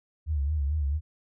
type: tone with vibrato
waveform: sine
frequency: 73.4 Hz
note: D2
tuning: in tune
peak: -24 dBFS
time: 0.26-1.01 s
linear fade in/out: 50 ms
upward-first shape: sine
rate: 4.5 Hz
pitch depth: 110 cents each way
effects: none